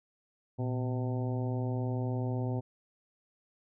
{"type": "harmonic tone with a mistuned harmonic", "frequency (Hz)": 127.4, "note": "C3", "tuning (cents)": -46, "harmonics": [1, 2, 3, 4, 5, 6, 7], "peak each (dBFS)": [-31, -37, -41, -43, -45, -47, -48], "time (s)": [0.58, 2.61], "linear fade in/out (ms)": 20, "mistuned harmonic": 1, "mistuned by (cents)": -120, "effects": []}